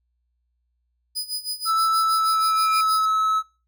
sawtooth tone with tremolo, 4978 Hz, D#8, in tune, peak -21 dBFS, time 1.15-3.06 s, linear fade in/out 20 ms, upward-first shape sine, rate 6.3 Hz, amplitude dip 85%
triangle tone with pitch glide, 1318.5 to 1294.4 Hz, E6 to E6, 0 to -32 cents, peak -16 dBFS, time 1.65-3.43 s, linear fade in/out 50 ms, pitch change -32 cents, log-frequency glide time 1.97-3.04 s
triangle tone with exponential growth, 2400 Hz, D7, 37 cents sharp, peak -24 dBFS, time 2.12-2.81 s, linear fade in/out 5 ms, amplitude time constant 150 ms
effects noise-tail reverb RT60 0.4 s tail -24 dB re dry + added 60 Hz sine -69 dBFS peak until 3.67 s

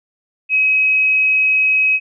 sine tone, 2545 Hz, D#7, 39 cents sharp, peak -11 dBFS, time 0.49-2 s, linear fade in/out 50 ms, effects none

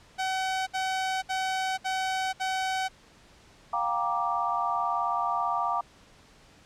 sawtooth tone bursts, 757 Hz, F#5, 39 cents sharp, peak -23 dBFS, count 5, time 0.18-2.886 s, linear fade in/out 20 ms, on 490 ms, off 64 ms
sine chord, G minor seventh, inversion third, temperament just, 705.6 / 784 / 940.8 / 1176 Hz, F5 / G5 / Bb5 / D6, +18 / 0 / +16 / +2 cents, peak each -31 / -33 / -31 / -29 dBFS, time 3.73-5.81 s, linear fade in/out 5 ms
effects pink hiss -56 dBFS RMS until 6.65 s + low-pass 7000 Hz 12 dB/octave

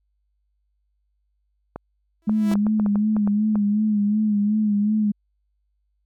clicks, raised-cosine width 1 ms, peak -17 dBFS, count 11, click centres 1.76 / 2.295 / 2.515 / 2.555 / 2.667 / 2.798 / 2.862 / 2.957 / 3.166 / 3.275 / 3.556 s
sawtooth tone with exponential growth, 330 Hz, E4, 2 cents sharp, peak -22 dBFS, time 2.22-2.54 s, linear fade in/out 1 ms, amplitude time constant 69 ms
sine tone with vibrato, 209.8 Hz, G#3, 18 cents sharp, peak -17 dBFS, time 2.27-5.12 s, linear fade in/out 10 ms, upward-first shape sine, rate 2.7 Hz, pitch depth 53 cents each way
effects added 50 Hz sine -67 dBFS peak until 6.05 s

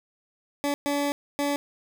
20% pulse tone bursts at uneven times, 286.3 Hz, D4, 44 cents flat, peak -19 dBFS, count 3, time 0.64-0.74 / 0.86-1.12 / 1.39-1.56 s, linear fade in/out 0 ms, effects none

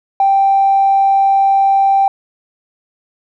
triangle tone with tanh clipping, 784 Hz, G5, in tune, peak -8 dBFS, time 0.2-2.08 s, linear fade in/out 2 ms, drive 4 dB, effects none

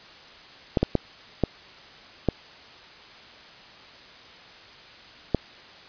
clicks, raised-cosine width 2 ms, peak -6 dBFS, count 6, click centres 0.772 / 0.83 / 0.953 / 1.437 / 2.287 / 5.347 s, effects white hiss -47 dBFS RMS until 5.88 s + resampled to 11025 Hz

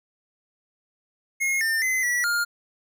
square tone with pitch steps, 2154 / 1801 / 2043 / 1944 / 1411 Hz, C7 / A6 / C7 / B6 / F6, +50 / +40 / -42 / -28 / +17 cents, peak -22 dBFS, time 1.4-2.45 s, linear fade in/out 20 ms, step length 210 ms, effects none

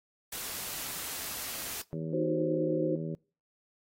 white noise, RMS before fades -38 dBFS, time 0.32-1.82 s, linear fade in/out 5 ms
harmonic tone, 80.2 Hz, E2, 47 cents flat, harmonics 2 / 3 / 4 / 5 / 6 / 7, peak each -35 / -42 / -42 / -42 / -48 / -45 dBFS, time 1.93-3.15 s, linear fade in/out 0 ms
sine chord, C diminished, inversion first, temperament equal, 311.1 / 370 / 523.3 Hz, Eb4 / Gb4 / C5, 0 / 0 / 0 cents, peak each -32 dBFS, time 2.13-2.96 s, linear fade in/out 5 ms
effects noise-tail reverb RT60 0.4 s tail -25 dB re dry + AAC 48 kbps

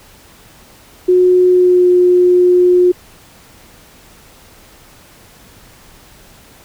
sine tone with pitch glide, 363.5 to 358.9 Hz, F#4 to F4, -31 to +47 cents, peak -6 dBFS, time 1.08-2.92 s, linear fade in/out 10 ms, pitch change -22 cents, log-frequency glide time 1.49-1.87 s, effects pink hiss -43 dBFS RMS until 6.64 s

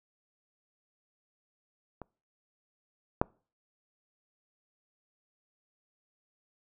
clicks, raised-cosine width 1 ms, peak -27 / -10 dBFS, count 2, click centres 2.017 / 3.215 s, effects noise-tail reverb RT60 0.4 s tail -26 dB re dry

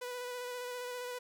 sawtooth tone with vibrato, 493.9 Hz, B4, in tune, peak -35 dBFS, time 0.01-1.19 s, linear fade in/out 10 ms, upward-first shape square, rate 15 Hz, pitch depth 15 cents each way, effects none

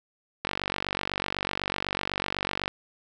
click train, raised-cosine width 0.3 ms, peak -11 dBFS, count 108, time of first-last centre 0.45-2.679 s, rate 48 Hz, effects none

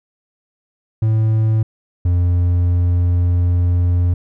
triangle tone pair in turn, 110 / 88.04 Hz, A2 / F2, 0 / +14 cents, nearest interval major third, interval 386 cents, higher first, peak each -10 dBFS, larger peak neither, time 1.02-1.63 / 2.05-4.14 s, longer second, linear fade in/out 5 ms, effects none

